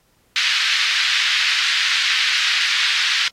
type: band-pass noise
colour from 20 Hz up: white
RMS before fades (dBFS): -19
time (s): 0.36-3.28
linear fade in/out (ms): 0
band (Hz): 1600 to 4200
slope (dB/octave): 24
effects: pink hiss -61 dBFS RMS until 3.32 s + AAC 48 kbps